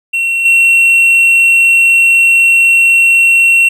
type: tone with level steps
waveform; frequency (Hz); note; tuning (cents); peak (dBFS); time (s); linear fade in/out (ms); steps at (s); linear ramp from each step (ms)
triangle; 2724; F7; -44; -9 / -3; 0.13-3.69; 10; 0.45; 5
effects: none